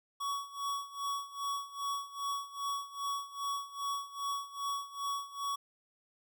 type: tone with tremolo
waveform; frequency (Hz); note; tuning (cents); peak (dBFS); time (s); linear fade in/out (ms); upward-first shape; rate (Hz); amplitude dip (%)
square; 1123; C#6; +22; -33; 0.2-5.56; 10; sine; 2.5; 85
effects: none